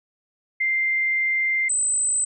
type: tone pair in turn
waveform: sine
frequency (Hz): 2093 / 8073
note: C7 / B8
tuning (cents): 0 / +37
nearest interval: octave + major seventh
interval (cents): 2337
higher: second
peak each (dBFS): -19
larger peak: neither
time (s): 0.6-1.69 / 1.69-2.25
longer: first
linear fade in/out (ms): 10
effects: none